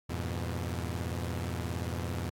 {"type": "tone cluster", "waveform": "sawtooth", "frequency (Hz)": [85.2, 102.5, 121], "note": ["F2", "G#2", "B2"], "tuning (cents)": [-42, -22, -35], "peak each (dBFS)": [-31, -36, -34], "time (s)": [0.09, 2.3], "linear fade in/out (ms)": 10, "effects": ["AAC 64 kbps"]}